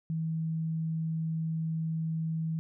sine tone, 161.2 Hz, E3, 38 cents flat, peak -29 dBFS, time 0.1-2.59 s, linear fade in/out 0 ms, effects none

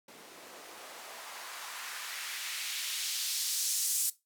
blue noise with band-pass filter sweep, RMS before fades -37 dBFS, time 0.08-4.1 s, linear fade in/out 5 ms, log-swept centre 290 to 8300 Hz, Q 1.1, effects noise-tail reverb RT60 0.2 s tail -17 dB re dry

